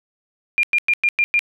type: tone bursts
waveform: sine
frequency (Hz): 2400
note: D7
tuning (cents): +37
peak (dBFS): -13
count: 6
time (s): 0.58-1.392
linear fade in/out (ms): 0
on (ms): 52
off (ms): 100
effects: none